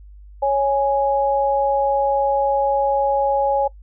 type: tone pair together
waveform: sine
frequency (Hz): 554.4 / 830.7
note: C#5 / G#5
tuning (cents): 0 / 0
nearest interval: perfect fifth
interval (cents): 700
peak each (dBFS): -18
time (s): 0.42-3.68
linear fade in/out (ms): 10
effects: noise-tail reverb RT60 0.1 s tail -20 dB re dry + added 50 Hz sine -39 dBFS peak until 3.82 s